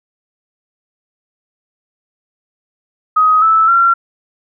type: tone with pitch steps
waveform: sine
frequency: 1259 / 1312.5 / 1368.2 Hz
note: D#6 / E6 / F6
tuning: +20 / -8 / -36 cents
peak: -7 dBFS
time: 3.16-3.94 s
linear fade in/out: 10 ms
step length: 260 ms
effects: none